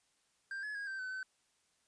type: tone with pitch steps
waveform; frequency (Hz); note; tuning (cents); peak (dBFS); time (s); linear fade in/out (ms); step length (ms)
triangle; 1586 / 1702 / 1638 / 1561 / 1515 / 1525; G6 / G#6 / G#6 / G6 / F#6 / G6; +20 / +42 / -24 / -8 / +40 / -48; -37; 0.51-1.23; 2; 120
effects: white hiss -75 dBFS RMS until 1.87 s + resampled to 22050 Hz